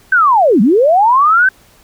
sine linear two-way sweep, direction down then up, 1568 to 181.4 to 1568 Hz, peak -6 dBFS, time 0.12-1.49 s, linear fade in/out 5 ms, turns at 0.61 s, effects pink hiss -47 dBFS RMS until 1.83 s

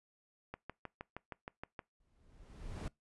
click train, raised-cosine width 0.5 ms, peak -28 dBFS, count 9, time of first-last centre 0.54-1.792 s, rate 6.39 Hz
brown noise with exponential growth, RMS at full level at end -37 dBFS, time 2-2.88 s, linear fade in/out 2 ms, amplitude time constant 190 ms
effects noise-tail reverb RT60 0.2 s tail -24 dB re dry + resampled to 24000 Hz

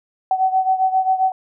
sine beating tone pair, 754 / 761.5 Hz, F#5 / F#5, +32 / +50 cents, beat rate 7.5 Hz, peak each -16 / -20 dBFS, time 0.31-1.32 s, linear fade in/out 2 ms, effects none

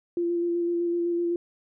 sine tone with vibrato, 344.3 Hz, F4, 25 cents flat, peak -23 dBFS, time 0.17-1.36 s, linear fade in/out 2 ms, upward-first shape square, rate 7.9 Hz, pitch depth 12 cents each way, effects none

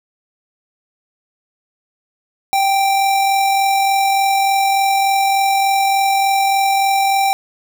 square tone with amplitude modulation, 784 Hz, G5, in tune, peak -12 dBFS, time 2.53-7.33 s, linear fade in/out 0 ms, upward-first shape sine, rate 43.4 Hz, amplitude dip 25%, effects 8-bit

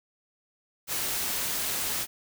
white noise, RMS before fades -30 dBFS, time 0.87-2.07 s, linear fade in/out 50 ms, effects none

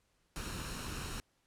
pink noise with comb filter, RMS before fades -41 dBFS, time 0.36-1.2 s, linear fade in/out 0 ms, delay 0.73 ms, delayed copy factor +0.5, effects pink hiss -75 dBFS RMS until 1.46 s + low-pass 11000 Hz 12 dB/octave

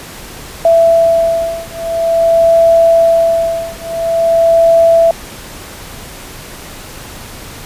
sine beating tone pair, 665 / 665.48 Hz, E5 / E5, +15 / +16 cents, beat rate 0.48 Hz, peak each -10 dBFS, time 0.65-5.11 s, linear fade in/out 2 ms, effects pink hiss -30 dBFS RMS until 7.65 s + resampled to 32000 Hz

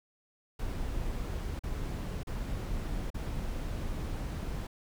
brown noise with dropouts, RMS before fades -35 dBFS, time 0.59-4.67 s, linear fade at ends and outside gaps 5 ms, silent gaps 1.593-1.635 / 2.233-2.27 / 3.103-3.143 s, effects none

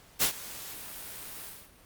white noise with ADSR envelope, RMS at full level -23 dBFS, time 0.19-1.71 s, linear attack 37 ms, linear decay 91 ms, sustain -19 dB, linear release 260 ms, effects pink hiss -57 dBFS RMS until 1.85 s + Opus 48 kbps

